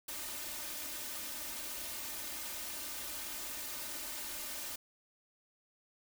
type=noise with comb filter; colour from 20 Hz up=white; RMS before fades=-42 dBFS; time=0.08-4.76 s; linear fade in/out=5 ms; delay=3.3 ms; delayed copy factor=+0.85; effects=none